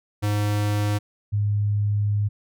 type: tone pair in turn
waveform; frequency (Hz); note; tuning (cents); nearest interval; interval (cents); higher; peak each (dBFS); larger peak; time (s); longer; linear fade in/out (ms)
square / sine; 103.83 / 103.35; G#2 / G#2; 0 / -8; unison; 8; first; -21 / -19; second; 0.22-0.99 / 1.32-2.29; second; 20
effects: none